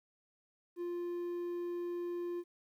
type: tone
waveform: triangle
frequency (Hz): 349.2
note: F4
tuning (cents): 0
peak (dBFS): -34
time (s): 0.76-2.44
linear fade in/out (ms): 50
effects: 12-bit